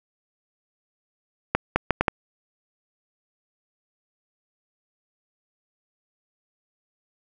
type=accelerating click train; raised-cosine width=0.5 ms; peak=-3 dBFS; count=5; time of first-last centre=1.55-2.082 s; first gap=210 ms; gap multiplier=0.7; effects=none